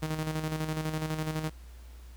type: tone with tremolo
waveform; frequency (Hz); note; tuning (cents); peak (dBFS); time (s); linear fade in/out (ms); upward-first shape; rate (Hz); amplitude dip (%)
sawtooth; 156.4; D#3; +9; -25; 0.02-1.5; 10; square; 12; 50
effects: added 60 Hz sine -45 dBFS peak until 2.16 s + pink hiss -59 dBFS RMS until 2.16 s